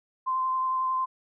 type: tone with vibrato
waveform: sine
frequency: 1039 Hz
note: C6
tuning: 12 cents flat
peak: -24 dBFS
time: 0.26-1.06 s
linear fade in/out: 20 ms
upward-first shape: triangle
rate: 11 Hz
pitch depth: 15 cents each way
effects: none